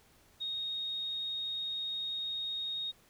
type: tone with vibrato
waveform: sine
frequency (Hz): 3729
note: A#7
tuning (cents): 0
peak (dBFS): -34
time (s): 0.4-2.92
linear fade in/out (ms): 20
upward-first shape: sine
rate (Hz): 20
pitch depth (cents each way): 9
effects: pink hiss -64 dBFS RMS until 3.09 s